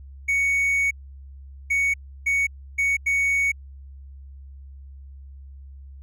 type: tone bursts at uneven times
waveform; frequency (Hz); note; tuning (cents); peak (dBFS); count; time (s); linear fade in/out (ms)
triangle; 2229; C#7; +9; -17; 5; 0.28-0.91 / 1.7-1.94 / 2.26-2.47 / 2.78-2.97 / 3.06-3.52; 10
effects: added 68 Hz sine -39 dBFS peak until 6.02 s